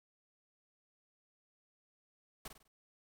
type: noise with echo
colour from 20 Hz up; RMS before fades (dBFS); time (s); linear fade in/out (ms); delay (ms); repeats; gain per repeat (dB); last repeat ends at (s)
pink; -45; 2.45-2.48; 5; 50; 4; -8; 2.68
effects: none